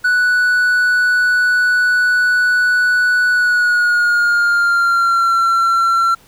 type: tone with pitch glide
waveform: triangle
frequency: 1480 to 1357.2 Hz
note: F#6 to F6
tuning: 0 to -50 cents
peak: -9 dBFS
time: 0.04-6.15 s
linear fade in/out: 10 ms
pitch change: -150 cents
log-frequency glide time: 3.3-5.36 s
effects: pink hiss -48 dBFS RMS until 6.27 s